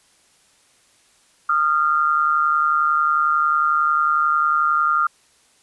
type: tone pair together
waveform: sine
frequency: 1226 / 1377.1 Hz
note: D#6 / F6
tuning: -26 / -25 cents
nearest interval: major second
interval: 201 cents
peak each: -18 dBFS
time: 1.49-5.07 s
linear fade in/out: 5 ms
effects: white hiss -57 dBFS RMS until 5.62 s + resampled to 24000 Hz